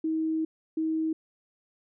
sine tone pair in turn, 318.4 / 318.4 Hz, D#4 / D#4, +40 / +40 cents, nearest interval unison, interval 0 cents, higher neither, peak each -25 dBFS, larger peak neither, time 0.04-0.45 / 0.77-1.13 s, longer first, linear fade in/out 5 ms, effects none

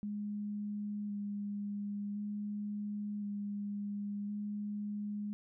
sine tone with vibrato, 205.5 Hz, G#3, 18 cents flat, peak -36 dBFS, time 0.03-5.33 s, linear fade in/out 0 ms, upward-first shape square, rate 0.47 Hz, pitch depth 13 cents each way, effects none

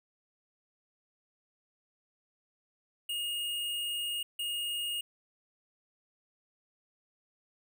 square tone bursts at uneven times, 2854 Hz, F7, 37 cents sharp, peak -33 dBFS, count 2, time 3.09-4.23 / 4.39-5.01 s, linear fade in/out 5 ms, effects none

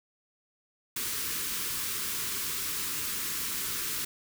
white band-stop noise, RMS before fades -33 dBFS, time 0.96-4.05 s, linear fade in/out 5 ms, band 470 to 1000 Hz, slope 48 dB/octave, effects none

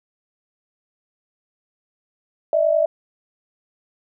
sine tone pair together, 600.4 / 651 Hz, D5 / E5, +38 / -22 cents, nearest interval minor second, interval 140 cents, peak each -18 / -17 dBFS, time 2.53-2.86 s, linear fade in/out 2 ms, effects none

